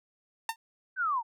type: tone with exponential decay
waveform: sawtooth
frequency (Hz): 906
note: A#5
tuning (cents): -50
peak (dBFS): -22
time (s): 0.49-0.56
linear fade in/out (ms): 2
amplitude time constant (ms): 15
type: linear sweep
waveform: sine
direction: down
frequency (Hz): 1568 to 870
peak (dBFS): -26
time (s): 0.96-1.23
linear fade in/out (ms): 50
effects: none